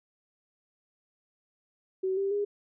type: tone with pitch steps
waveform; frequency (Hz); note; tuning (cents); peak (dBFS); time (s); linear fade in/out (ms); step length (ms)
sine; 377.8 / 392.9 / 408.7; F#4 / G4 / G#4; +36 / +4 / -28; -26; 2.03-2.45; 10; 140
effects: none